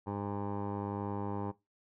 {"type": "tone with low-pass filter", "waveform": "15% pulse", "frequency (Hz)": 101.3, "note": "G#2", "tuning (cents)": -43, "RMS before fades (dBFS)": -37, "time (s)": [0.06, 1.52], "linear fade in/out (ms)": 20, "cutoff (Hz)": 830, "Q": 3.9, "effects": ["noise-tail reverb RT60 0.2 s tail -18 dB re dry"]}